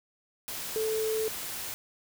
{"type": "tone in noise", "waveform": "sine", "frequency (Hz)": 438.7, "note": "A4", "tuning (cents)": -5, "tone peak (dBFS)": -27, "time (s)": [0.76, 1.28], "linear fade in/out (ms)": 0, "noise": "white", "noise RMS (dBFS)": -37, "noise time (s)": [0.48, 1.74], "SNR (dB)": 7, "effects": []}